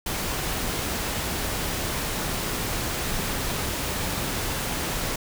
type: noise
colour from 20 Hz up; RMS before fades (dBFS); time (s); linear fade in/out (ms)
pink; -28; 0.06-5.16; 5
effects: none